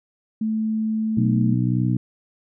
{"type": "tone with pitch glide", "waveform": "sine", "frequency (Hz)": [218.9, 221.1], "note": ["A3", "A3"], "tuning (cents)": [-9, 9], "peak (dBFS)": -20, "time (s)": [0.41, 1.54], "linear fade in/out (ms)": 5, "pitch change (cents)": 18, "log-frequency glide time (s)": [0.96, 1.42]}
{"type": "harmonic tone", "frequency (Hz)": 61.74, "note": "B1", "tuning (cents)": 0, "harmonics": [2, 3, 4, 5], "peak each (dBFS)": [-20, -24, -26, -28], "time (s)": [1.17, 1.97], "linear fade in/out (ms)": 5}
{"effects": []}